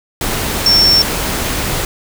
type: tone in noise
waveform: sine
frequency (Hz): 5440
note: F8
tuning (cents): -46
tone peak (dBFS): -7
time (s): 0.66-1.02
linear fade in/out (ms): 2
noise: pink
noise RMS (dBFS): -18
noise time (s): 0.21-1.85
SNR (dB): +8
effects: none